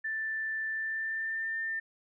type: tone with pitch glide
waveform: sine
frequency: 1767 to 1798.9 Hz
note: A6 to A6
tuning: +7 to +38 cents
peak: -31 dBFS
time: 0.04-1.8 s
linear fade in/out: 10 ms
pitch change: +31 cents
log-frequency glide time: 0.69-1.54 s
effects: none